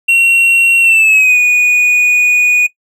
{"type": "tone with pitch glide", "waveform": "triangle", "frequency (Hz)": [2735, 2465], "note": ["F7", "D#7"], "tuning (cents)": [-37, -17], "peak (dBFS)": -4, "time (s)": [0.08, 2.67], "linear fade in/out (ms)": 10, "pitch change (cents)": -180, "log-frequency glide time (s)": [0.81, 1.38], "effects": ["noise-tail reverb RT60 0.1 s tail -20 dB re dry"]}